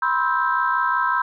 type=chord; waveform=sine; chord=C major seventh; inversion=third; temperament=just; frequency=981.1 / 1046.5 / 1308.1 / 1569.8 Hz; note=B5 / C6 / E6 / G6; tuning=-12 / 0 / -14 / +2 cents; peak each=-23 dBFS; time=0.02-1.22 s; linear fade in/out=5 ms; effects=tanh soft clip ceiling -7 dBFS